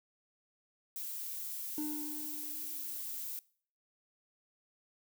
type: noise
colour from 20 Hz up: violet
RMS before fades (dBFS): -41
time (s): 0.96-3.39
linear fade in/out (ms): 0
type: tone with exponential decay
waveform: triangle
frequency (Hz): 300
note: D4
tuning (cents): +37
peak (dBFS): -32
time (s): 1.78-3.3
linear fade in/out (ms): 1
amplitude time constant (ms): 330
effects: noise-tail reverb RT60 0.5 s tail -22 dB re dry